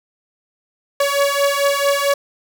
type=beating tone pair; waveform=sawtooth; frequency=561 / 565.5 Hz; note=C#5 / C#5; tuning=+21 / +34 cents; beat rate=4.5 Hz; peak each=-14 dBFS; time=1-2.14 s; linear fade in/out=5 ms; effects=none